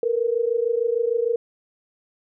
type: tone pair together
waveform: sine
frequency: 455 / 481.6 Hz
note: A#4 / B4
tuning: -42 / -44 cents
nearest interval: minor second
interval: 98 cents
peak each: -22 dBFS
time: 0.03-1.36 s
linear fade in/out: 2 ms
effects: none